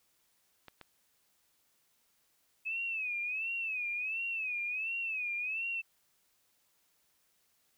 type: clicks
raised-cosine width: 0.3 ms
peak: -32 dBFS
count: 2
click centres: 0.683 / 0.813 s
type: tone with vibrato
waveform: sine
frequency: 2568 Hz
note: E7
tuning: 46 cents flat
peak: -33 dBFS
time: 2.65-5.82 s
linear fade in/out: 20 ms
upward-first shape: sine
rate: 1.4 Hz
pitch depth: 120 cents each way
effects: white hiss -73 dBFS RMS until 7.77 s